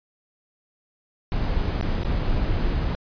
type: noise with dropouts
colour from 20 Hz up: brown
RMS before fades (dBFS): -23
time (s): 1.32-2.95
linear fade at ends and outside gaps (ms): 0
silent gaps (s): 1.811-1.827 / 2.034-2.048 / 2.19-2.194
effects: resampled to 11025 Hz

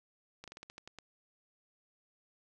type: slowing click train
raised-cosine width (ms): 0.2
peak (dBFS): -30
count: 9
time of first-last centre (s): 0.44-0.987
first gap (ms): 37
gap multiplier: 1.17
effects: none

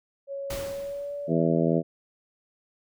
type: tone with pitch glide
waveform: sine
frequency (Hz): 554.4 to 574.6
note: C#5 to D5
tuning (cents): 0 to -38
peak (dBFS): -31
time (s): 0.27-1.45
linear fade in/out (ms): 50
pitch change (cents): +62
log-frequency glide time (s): 0.7-1.13
type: noise with exponential decay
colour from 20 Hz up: pink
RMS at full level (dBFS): -33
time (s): 0.5-1.33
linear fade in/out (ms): 5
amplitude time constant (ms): 180
type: harmonic tone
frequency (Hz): 82.41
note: E2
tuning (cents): 0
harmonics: 2 / 3 / 4 / 5 / 6 / 7 / 8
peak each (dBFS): -25 / -27 / -28 / -29 / -30 / -30 / -31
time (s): 1.27-1.83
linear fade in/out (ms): 50
effects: none

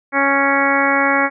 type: harmonic tone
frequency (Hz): 277.2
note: C#4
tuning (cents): 0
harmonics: 1 / 2 / 3 / 4 / 5 / 6 / 7 / 8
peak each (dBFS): -21 / -21 / -21 / -21 / -21 / -21 / -21 / -21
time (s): 0.12-1.3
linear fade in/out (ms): 50
effects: none

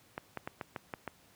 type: clicks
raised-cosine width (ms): 0.5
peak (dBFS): -22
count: 7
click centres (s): 0.179 / 0.373 / 0.475 / 0.612 / 0.762 / 0.938 / 1.077
effects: pink hiss -63 dBFS RMS until 1.35 s + high-pass 80 Hz 12 dB/octave

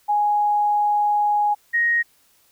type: tone pair in turn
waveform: sine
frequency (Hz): 830.6 / 1874.4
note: G#5 / A#6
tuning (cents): 0 / +9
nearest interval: octave + major second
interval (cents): 1409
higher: second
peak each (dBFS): -16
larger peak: neither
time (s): 0.08-1.55 / 1.73-2.03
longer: first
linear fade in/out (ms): 20
effects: white hiss -59 dBFS RMS until 2.51 s

